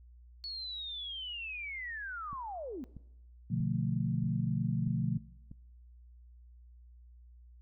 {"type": "linear sweep", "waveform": "sine", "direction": "down", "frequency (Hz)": [4426, 227.6], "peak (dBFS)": -38, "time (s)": [0.44, 2.84], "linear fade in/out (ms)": 0}
{"type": "click train", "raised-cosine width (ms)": 5, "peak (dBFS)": -34, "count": 6, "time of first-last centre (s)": [2.33, 5.515], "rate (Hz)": 1.57}
{"type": "chord", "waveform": "sine", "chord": "B half-diminished seventh", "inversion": "none", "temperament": "equal", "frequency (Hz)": [123.47, 146.83, 174.61, 220], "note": ["B2", "D3", "F3", "A3"], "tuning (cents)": [0, 0, 0, 0], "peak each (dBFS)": [-34, -35, -34, -38], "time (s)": [3.5, 5.18], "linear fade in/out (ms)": 10}
{"effects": ["noise-tail reverb RT60 0.9 s tail -21 dB re dry", "added 60 Hz sine -53 dBFS peak until 7.61 s"]}